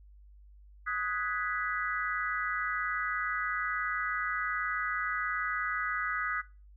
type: chord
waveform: sine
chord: G# minor seventh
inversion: second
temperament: equal with one note detuned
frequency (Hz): 1253.9 / 1480 / 1661.2 / 1975.5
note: D#6 / F#6 / G#6 / B6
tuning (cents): +13 / 0 / 0 / 0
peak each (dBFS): -34 / -36 / -37 / -37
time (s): 0.86-6.42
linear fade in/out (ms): 20
effects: noise-tail reverb RT60 0.3 s tail -18 dB re dry + added 50 Hz sine -52 dBFS peak until 6.76 s